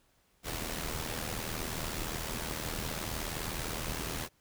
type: noise with amplitude modulation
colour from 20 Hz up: pink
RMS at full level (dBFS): -34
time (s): 0.43-4.29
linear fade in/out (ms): 50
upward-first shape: sine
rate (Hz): 79.4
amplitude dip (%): 65
effects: pink hiss -70 dBFS RMS until 4.4 s